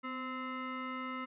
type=tone with frequency modulation; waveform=sine; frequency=523.3 Hz; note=C5; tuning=in tune; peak=-37 dBFS; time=0.03-1.26 s; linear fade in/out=20 ms; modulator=778 Hz; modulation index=2; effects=none